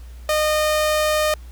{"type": "tone", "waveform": "sawtooth", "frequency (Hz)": 612, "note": "D#5", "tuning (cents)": -29, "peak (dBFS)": -13, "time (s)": [0.29, 1.34], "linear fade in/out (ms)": 2, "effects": ["added 60 Hz sine -35 dBFS peak until 1.51 s", "pink hiss -52 dBFS RMS until 1.51 s"]}